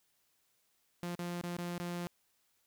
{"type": "tone with dropouts", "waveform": "sawtooth", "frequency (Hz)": 174.61, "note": "F3", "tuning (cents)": 0, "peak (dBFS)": -33, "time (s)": [1.03, 2.07], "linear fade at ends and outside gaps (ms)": 0, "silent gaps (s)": [[1.152, 1.192], [1.413, 1.436], [1.567, 1.585], [1.781, 1.8]], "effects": ["white hiss -75 dBFS RMS until 2.66 s"]}